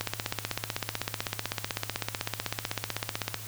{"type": "click train", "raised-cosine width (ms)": 0.2, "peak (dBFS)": -11, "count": 54, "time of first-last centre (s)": [0.01, 3.343], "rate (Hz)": 15.9, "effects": ["added 107 Hz sine -43 dBFS peak until 3.47 s", "white hiss -43 dBFS RMS until 3.47 s"]}